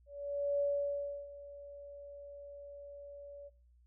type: tone with ADSR envelope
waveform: sine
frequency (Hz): 570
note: C#5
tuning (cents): +48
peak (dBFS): -29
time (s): 0.06-3.5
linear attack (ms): 540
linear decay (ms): 670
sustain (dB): -18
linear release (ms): 30
effects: noise-tail reverb RT60 0.6 s tail -24 dB re dry + added 60 Hz sine -62 dBFS peak until 3.86 s